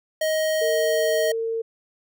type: tone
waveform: square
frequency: 628 Hz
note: D#5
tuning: 16 cents sharp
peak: -21 dBFS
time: 0.21-1.32 s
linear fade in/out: 5 ms
type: tone with pitch glide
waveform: sine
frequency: 457.1 to 453.7 Hz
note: A#4 to A#4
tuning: -34 to -47 cents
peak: -23 dBFS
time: 0.61-1.62 s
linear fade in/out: 10 ms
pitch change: -13 cents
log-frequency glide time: 0.93-1.11 s
effects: none

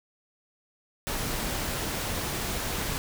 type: noise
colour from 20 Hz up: pink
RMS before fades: -31 dBFS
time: 1.07-2.98 s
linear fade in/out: 0 ms
effects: none

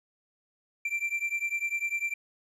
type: beating tone pair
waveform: triangle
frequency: 2349 / 2359 Hz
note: D7 / D7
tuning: 0 / +7 cents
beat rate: 10 Hz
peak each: -30 dBFS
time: 0.85-2.14 s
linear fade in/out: 5 ms
effects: resampled to 32000 Hz

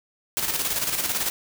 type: noise with tremolo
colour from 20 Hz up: white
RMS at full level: -24 dBFS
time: 0.37-1.3 s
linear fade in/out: 0 ms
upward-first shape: square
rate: 18 Hz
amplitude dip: 50%
effects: none

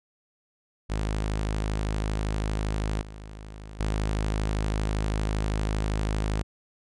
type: tone with level steps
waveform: sawtooth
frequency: 52.6 Hz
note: G#1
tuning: 23 cents sharp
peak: -22 / -36 / -21 dBFS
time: 0.89-6.43 s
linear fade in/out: 20 ms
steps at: 3.01 / 3.8 s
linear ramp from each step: 2 ms
effects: resampled to 22050 Hz

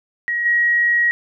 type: tone with level steps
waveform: sine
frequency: 1899 Hz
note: A#6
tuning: 32 cents sharp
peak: -18 / -13 dBFS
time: 0.28-1.11 s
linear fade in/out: 0 ms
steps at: 0.45 s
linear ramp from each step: 10 ms
effects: none

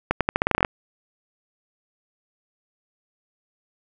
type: accelerating click train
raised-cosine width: 0.5 ms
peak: -4 dBFS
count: 12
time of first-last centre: 0.11-0.648 s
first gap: 97 ms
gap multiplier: 0.85
effects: none

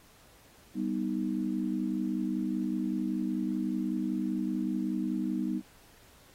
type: chord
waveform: sine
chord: G augmented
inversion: none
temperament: equal with one note detuned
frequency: 196 / 246.9 / 312 Hz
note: G3 / B3 / D#4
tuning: 0 / 0 / +5 cents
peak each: -33 dBFS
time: 0.74-5.62 s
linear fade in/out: 50 ms
effects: pink hiss -59 dBFS RMS until 6.34 s + AAC 48 kbps

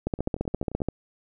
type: two click trains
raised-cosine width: 2 ms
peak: -24 / -12 dBFS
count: 8 / 13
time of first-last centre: 0.19-0.804 / 0.07-0.886 s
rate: 11.4 / 14.7 Hz
effects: none

